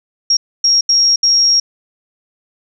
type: tone bursts at uneven times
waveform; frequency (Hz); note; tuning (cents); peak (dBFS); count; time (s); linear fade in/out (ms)
sine; 5588; F8; 0; -8; 4; 0.3-0.37 / 0.64-0.81 / 0.89-1.16 / 1.23-1.6; 5
effects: none